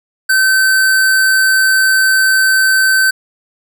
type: tone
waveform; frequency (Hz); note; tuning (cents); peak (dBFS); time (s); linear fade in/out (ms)
square; 1539; G6; -32; -9; 0.29-3.11; 10
effects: none